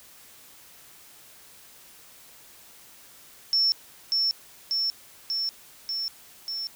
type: tone with echo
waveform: sine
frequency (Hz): 5400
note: E8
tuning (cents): +41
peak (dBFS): -19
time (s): 3.53-3.72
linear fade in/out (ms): 0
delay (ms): 590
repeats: 5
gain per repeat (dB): -2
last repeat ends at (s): 6.67
effects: white hiss -51 dBFS RMS until 6.75 s